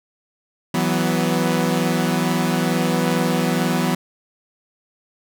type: chord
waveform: sawtooth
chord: E suspended second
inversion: none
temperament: equal with one note detuned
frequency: 164.81 / 187.04 / 246.9 Hz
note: E3 / F#3 / B3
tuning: 0 / +19 / 0 cents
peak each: -18 dBFS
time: 0.74-3.95 s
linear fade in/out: 5 ms
effects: none